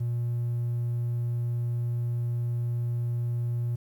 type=tone; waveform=triangle; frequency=119.4 Hz; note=A#2; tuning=42 cents sharp; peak=-23 dBFS; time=0-3.76 s; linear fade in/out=10 ms; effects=tanh soft clip ceiling -21 dBFS + 10-bit